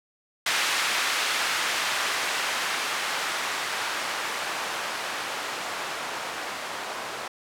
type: noise with low-pass filter sweep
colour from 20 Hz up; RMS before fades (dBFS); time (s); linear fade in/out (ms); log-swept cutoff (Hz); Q
violet; -29; 0.46-7.28; 5; 1800 to 820; 0.76
effects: none